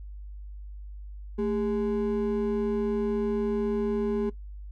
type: ring-modulated tone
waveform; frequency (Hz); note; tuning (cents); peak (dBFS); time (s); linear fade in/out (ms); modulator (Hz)
triangle; 313.4; D#4; +13; -20; 1.38-4.3; 10; 91.9
effects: noise-tail reverb RT60 0.1 s tail -17 dB re dry + added 50 Hz sine -38 dBFS peak until 4.71 s